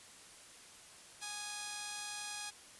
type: tone pair together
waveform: 5% pulse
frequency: 830 / 1229.6 Hz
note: G#5 / D#6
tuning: -1 / -21 cents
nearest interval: perfect fifth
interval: 680 cents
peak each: -30 / -37 dBFS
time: 1.21-2.51 s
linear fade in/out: 20 ms
effects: white hiss -56 dBFS RMS until 2.79 s + resampled to 24000 Hz